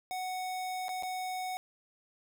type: tone with dropouts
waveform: square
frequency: 741 Hz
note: F#5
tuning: 2 cents sharp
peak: -35 dBFS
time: 0.11-1.57 s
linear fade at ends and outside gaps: 0 ms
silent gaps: 0.883-0.891 / 1.025-1.033 s
effects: none